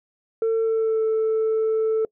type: tone with pitch glide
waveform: sine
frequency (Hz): 450 to 441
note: A4 to A4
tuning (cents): +39 to +4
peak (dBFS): -16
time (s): 0.42-2.05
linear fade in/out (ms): 2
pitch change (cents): -35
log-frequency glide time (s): 0.58-1.03
effects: noise-tail reverb RT60 0.1 s tail -25 dB re dry + tanh soft clip ceiling -17 dBFS